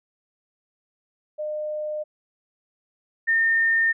sine tone pair in turn, 607 / 1818.9 Hz, D#5 / A#6, -43 / -43 cents, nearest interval octave + perfect fifth, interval 1900 cents, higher second, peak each -26 / -17 dBFS, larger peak second, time 1.38-2.04 / 3.27-3.93 s, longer neither, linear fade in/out 20 ms, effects none

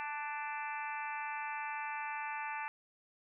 harmonic tone with a mistuned harmonic, 293.7 Hz, D4, in tune, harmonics 3 / 4 / 5 / 6 / 7 / 8 / 9, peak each -40 / -47 / -47 / -46 / -49 / -47 / -48 dBFS, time 0-2.68 s, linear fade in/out 0 ms, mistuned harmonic 5, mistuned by +22 cents, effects none

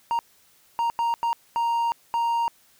triangle tone bursts at uneven times, 932.3 Hz, A#5, in tune, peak -19 dBFS, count 6, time 0.11-0.19 / 0.79-0.9 / 0.99-1.14 / 1.23-1.33 / 1.56-1.92 / 2.14-2.48 s, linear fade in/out 0 ms, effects white hiss -59 dBFS RMS until 2.79 s

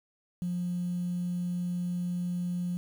sine tone, 177 Hz, F3, 23 cents sharp, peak -28 dBFS, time 0.42-2.77 s, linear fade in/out 0 ms, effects tanh soft clip ceiling -25 dBFS + 9-bit

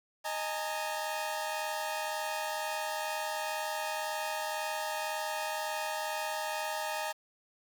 sawtooth chord, D# suspended fourth, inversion none, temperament equal with one note detuned, 622.3 / 830.6 / 912.6 Hz, D#5 / G#5 / A#5, 0 / 0 / -37 cents, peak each -34 dBFS, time 0.24-7.13 s, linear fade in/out 20 ms, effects 9-bit

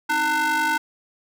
square ring-modulated tone, 293.7 Hz, D4, in tune, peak -17 dBFS, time 0.09-0.78 s, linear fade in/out 10 ms, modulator 1200 Hz, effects none

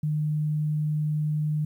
sine tone, 151.8 Hz, D#3, 42 cents flat, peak -23 dBFS, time 0.03-1.65 s, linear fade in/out 5 ms, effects 10-bit

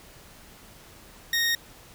20% pulse tone, 1861 Hz, A#6, 3 cents flat, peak -17 dBFS, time 1.33-1.55 s, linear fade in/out 2 ms, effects pink hiss -50 dBFS RMS until 1.94 s

